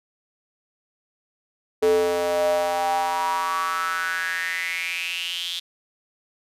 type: tone with high-pass filter sweep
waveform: square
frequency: 87.31 Hz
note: F2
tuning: in tune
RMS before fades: -24 dBFS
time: 1.82-5.6 s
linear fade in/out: 10 ms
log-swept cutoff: 420 to 3500 Hz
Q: 6.9
effects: resampled to 32000 Hz